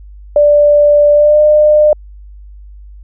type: tone with pitch glide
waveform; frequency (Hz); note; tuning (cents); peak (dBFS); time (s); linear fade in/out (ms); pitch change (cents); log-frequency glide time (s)
sine; 587.3 to 603.1; D5 to D5; 0 to +46; -4; 0.36-1.93; 2; +46; 1.13-1.4
effects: added 50 Hz sine -31 dBFS peak until 3.03 s